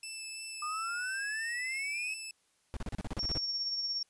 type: tone with vibrato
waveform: 15% pulse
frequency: 2637 Hz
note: E7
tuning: in tune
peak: -33 dBFS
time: 0.03-2.31 s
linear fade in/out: 2 ms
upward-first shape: sine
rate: 3 Hz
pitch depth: 9 cents each way
type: exponential sweep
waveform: sine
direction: up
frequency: 1200 to 2595 Hz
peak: -34 dBFS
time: 0.62-2.14 s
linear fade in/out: 5 ms
type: noise bursts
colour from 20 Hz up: brown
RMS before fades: -36 dBFS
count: 11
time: 2.74-3.377 s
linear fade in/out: 0 ms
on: 27 ms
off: 34 ms
type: tone with tremolo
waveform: sine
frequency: 5500 Hz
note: F8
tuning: 27 cents flat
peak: -30 dBFS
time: 3.19-4.03 s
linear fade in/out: 5 ms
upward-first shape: triangle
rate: 17 Hz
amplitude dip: 45%
effects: white hiss -72 dBFS RMS until 4.09 s + resampled to 24000 Hz

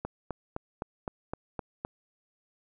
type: click train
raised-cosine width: 1 ms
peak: -19 dBFS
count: 8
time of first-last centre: 0.05-1.849 s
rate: 3.89 Hz
effects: none

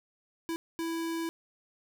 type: tone bursts at uneven times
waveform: square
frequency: 330.3 Hz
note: E4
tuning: 4 cents sharp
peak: -32 dBFS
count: 2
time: 0.49-0.56 / 0.79-1.29 s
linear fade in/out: 0 ms
effects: none

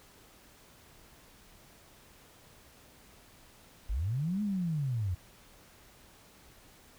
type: linear two-way sweep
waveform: sine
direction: up then down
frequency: 41.41 to 213.1 to 83.7 Hz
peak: -29 dBFS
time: 3.89-5.15 s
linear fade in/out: 10 ms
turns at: 4.42 s
effects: pink hiss -58 dBFS RMS until 6.98 s

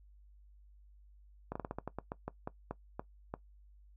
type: slowing click train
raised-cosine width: 1 ms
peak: -24 dBFS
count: 14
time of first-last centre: 1.52-3.34 s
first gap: 35 ms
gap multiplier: 1.21
effects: noise-tail reverb RT60 0.1 s tail -18 dB re dry + added 50 Hz sine -57 dBFS peak until 3.96 s

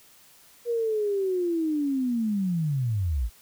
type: linear sweep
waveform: sine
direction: down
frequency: 480 to 49.57 Hz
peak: -23 dBFS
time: 0.65-3.3 s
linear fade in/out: 50 ms
effects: white hiss -55 dBFS RMS until 3.41 s

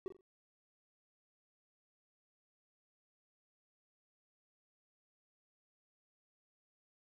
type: tone with echo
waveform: triangle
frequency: 378.9 Hz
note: F#4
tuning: 41 cents sharp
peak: -35 dBFS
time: 0.06-0.08 s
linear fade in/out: 0 ms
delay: 43 ms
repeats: 3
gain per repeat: -10 dB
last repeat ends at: 0.209 s
effects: none

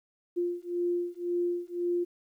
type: beating tone pair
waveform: sine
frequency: 349.2 / 351.1 Hz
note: F4 / F4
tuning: 0 / +9 cents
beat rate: 1.9 Hz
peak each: -31 dBFS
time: 0.36-2.05 s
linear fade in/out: 20 ms
effects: 11-bit

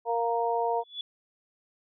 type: harmonic tone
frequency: 233.1 Hz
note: A#3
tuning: in tune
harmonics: 2 / 3 / 4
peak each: -29 / -29 / -29 dBFS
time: 0.05-0.84 s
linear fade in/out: 50 ms
type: tone with exponential growth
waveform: sine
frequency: 3430 Hz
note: A7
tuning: 45 cents flat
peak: -29 dBFS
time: 0.81-1.01 s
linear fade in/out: 2 ms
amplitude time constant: 43 ms
effects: none

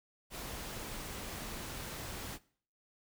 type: noise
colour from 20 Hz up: pink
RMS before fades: -43 dBFS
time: 0.3-2.39 s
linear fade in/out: 50 ms
effects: noise-tail reverb RT60 0.5 s tail -20 dB re dry

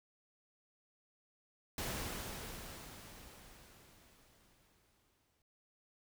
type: noise with exponential decay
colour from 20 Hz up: pink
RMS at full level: -39 dBFS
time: 1.78-5.42 s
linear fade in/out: 2 ms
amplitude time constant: 790 ms
effects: none

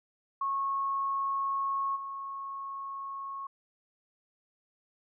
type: tone with level steps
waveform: sine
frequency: 1096 Hz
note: C#6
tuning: 20 cents flat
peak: -28 / -36 dBFS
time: 0.41-3.47 s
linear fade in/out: 5 ms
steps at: 1.95 s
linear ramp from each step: 20 ms
effects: none

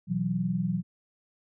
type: chord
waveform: sine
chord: B suspended fourth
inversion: none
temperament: just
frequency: 123.47 / 164.63 / 185.21 Hz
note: B2 / E3 / F#3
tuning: 0 / -2 / +2 cents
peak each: -34 / -30 / -28 dBFS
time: 0.07-0.83 s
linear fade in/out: 50 ms
effects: none

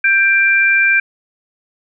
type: tone pair together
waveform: sine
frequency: 1578.4 / 2365 Hz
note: G6 / D7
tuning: +11 / +12 cents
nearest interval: perfect fifth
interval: 701 cents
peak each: -12 dBFS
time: 0.04-1 s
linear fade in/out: 5 ms
effects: none

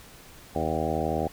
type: harmonic tone with a mistuned harmonic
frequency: 79.4 Hz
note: D#2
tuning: 36 cents sharp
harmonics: 1 / 2 / 3 / 4 / 5 / 6 / 7 / 8 / 9 / 10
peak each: -34 / -34 / -34 / -34 / -34 / -34 / -34 / -34 / -34 / -34 dBFS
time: 0.55-1.28 s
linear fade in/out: 5 ms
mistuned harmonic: 10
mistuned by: -17 cents
effects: pink hiss -49 dBFS RMS until 1.32 s

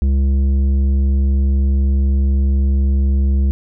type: tone with tanh clipping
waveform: sine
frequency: 68 Hz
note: C#2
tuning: 33 cents flat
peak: -13 dBFS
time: 0.02-3.51 s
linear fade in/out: 0 ms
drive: 9 dB
effects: none

